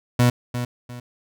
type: tone with echo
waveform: 30% pulse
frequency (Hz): 122.3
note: B2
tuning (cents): -16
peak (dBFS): -11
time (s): 0.19-0.3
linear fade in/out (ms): 5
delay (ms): 350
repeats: 2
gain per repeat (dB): -10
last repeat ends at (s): 1
effects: none